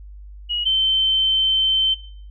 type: tone pair in turn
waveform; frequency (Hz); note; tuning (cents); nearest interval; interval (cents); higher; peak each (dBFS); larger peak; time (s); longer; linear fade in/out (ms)
sine; 2900 / 3092; F#7 / G7; -35 / -24; minor second; 111; second; -21 / -14; second; 0.49-0.65 / 0.65-1.95; second; 20
effects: noise-tail reverb RT60 0.5 s tail -17 dB re dry + added 50 Hz sine -36 dBFS peak until 2.3 s

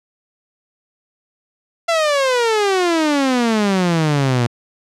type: exponential sweep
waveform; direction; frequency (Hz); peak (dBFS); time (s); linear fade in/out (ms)
sawtooth; down; 684 to 116.54; -10; 1.88-4.47; 10
effects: low-pass 7000 Hz 12 dB/octave

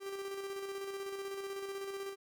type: tone with tremolo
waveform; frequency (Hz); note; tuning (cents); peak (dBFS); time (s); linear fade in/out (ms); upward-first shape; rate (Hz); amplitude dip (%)
45% pulse; 392.9; G4; +4; -38; 0-2.16; 50; square; 16; 35
effects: none

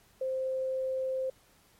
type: tone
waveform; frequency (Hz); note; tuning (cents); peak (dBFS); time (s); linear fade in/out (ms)
sine; 523.3; C5; 0; -29; 0.21-1.3; 5
effects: pink hiss -63 dBFS RMS until 1.79 s + MP3 64 kbps

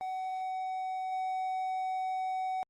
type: tone with level steps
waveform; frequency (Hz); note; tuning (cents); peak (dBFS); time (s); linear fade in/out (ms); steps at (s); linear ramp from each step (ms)
triangle; 751; F#5; +26; -31 / -29; 0.01-2.63; 0; 1.12; 5
effects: Opus 24 kbps

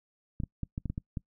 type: clicks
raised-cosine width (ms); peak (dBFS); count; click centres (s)
5; -21; 8; 0.402 / 0.436 / 0.633 / 0.779 / 0.857 / 0.9 / 0.979 / 1.172
effects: noise-tail reverb RT60 0.1 s tail -24 dB re dry

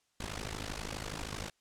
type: noise with amplitude modulation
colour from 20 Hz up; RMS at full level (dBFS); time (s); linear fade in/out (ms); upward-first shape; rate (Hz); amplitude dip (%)
pink; -36; 0.2-1.5; 5; sine; 52.5; 90
effects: white hiss -75 dBFS RMS until 1.6 s + low-pass 8000 Hz 12 dB/octave

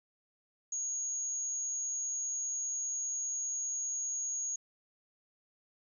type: tone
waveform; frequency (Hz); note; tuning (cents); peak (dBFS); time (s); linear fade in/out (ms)
sine; 6645; G#8; 0; -33; 0.72-4.56; 5
effects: none

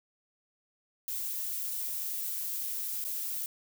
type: noise with dropouts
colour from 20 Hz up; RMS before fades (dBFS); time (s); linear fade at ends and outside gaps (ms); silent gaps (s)
violet; -35; 1.08-3.46; 0; 3.041-3.05
effects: none

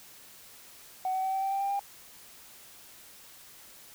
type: tone with pitch steps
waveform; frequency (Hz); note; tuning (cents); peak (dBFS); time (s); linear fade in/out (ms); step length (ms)
sine; 750 / 757 / 764 / 771.1 / 778.2 / 785.5 / 792.8 / 800.1; F#5 / F#5 / G5 / G5 / G5 / G5 / G5 / G5; +23 / +39 / -45 / -29 / -13 / +3 / +19 / +35; -26; 1.05-1.794; 2; 93
effects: tanh soft clip ceiling -24 dBFS + white hiss -52 dBFS RMS until 3.94 s

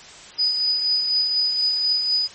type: tone with tremolo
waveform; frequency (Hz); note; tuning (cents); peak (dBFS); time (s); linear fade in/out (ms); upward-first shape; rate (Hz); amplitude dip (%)
sine; 4969; D#8; -3; -16; 0.38-2.28; 20; triangle; 4.1; 45
effects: white hiss -42 dBFS RMS until 2.34 s + MP3 32 kbps

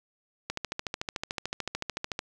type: click train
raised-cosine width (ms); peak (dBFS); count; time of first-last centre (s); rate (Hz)
0.2; -14; 24; 0.5-2.191; 13.6
effects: none

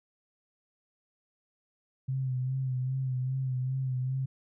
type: tone with vibrato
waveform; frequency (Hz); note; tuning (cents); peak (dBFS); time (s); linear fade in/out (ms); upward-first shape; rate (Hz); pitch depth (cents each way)
sine; 130; C3; -11; -28; 2.08-4.26; 10; sine; 2.5; 42
effects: none

